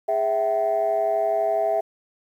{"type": "tone cluster", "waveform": "sine", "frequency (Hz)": [412.7, 657, 769], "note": ["G#4", "E5", "G5"], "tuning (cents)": [-11, -6, -33], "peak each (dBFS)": [-27, -20, -25], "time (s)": [0.08, 1.81], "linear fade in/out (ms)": 10, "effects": ["tanh soft clip ceiling -13 dBFS", "9-bit"]}